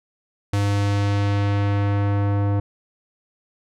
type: tone with low-pass filter sweep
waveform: square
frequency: 101.1 Hz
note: G#2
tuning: 46 cents flat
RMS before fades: -20 dBFS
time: 0.53-2.6 s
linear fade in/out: 5 ms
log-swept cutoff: 10000 to 970 Hz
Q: 0.73
effects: none